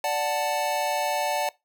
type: chord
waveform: square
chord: D major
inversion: none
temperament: equal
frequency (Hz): 587.3 / 740 / 880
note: D5 / F#5 / A5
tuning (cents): 0 / 0 / 0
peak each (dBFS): -29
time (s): 0.04-1.49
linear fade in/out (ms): 2
effects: noise-tail reverb RT60 0.2 s tail -21 dB re dry